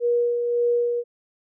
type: tone with tremolo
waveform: sine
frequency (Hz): 478.4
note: A#4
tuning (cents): +45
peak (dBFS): -17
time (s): 0-1.04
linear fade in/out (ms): 50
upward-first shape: sine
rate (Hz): 1.8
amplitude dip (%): 40
effects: none